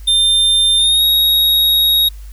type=tone with pitch glide; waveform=square; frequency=3600 to 3775 Hz; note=A7 to A#7; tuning=+39 to +21 cents; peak=-10 dBFS; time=0.07-2.09 s; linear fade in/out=10 ms; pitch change=+82 cents; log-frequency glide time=0.77-1.03 s; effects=added 50 Hz sine -29 dBFS peak until 2.32 s + white hiss -48 dBFS RMS until 2.32 s